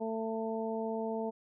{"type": "harmonic tone", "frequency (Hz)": 223.1, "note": "A3", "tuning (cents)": 24, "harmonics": [1, 2, 3, 4], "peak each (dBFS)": [-37, -36, -39, -42], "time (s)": [0, 1.31], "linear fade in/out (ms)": 20, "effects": []}